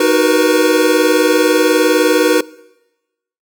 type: chord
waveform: square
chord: B major seventh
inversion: first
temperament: equal with one note detuned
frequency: 311.1 / 370 / 474 / 493.9 Hz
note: D#4 / F#4 / A#4 / B4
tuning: 0 / 0 / +29 / 0 cents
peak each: -16 dBFS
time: 0-2.41 s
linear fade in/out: 5 ms
effects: noise-tail reverb RT60 1.0 s tail -22 dB re dry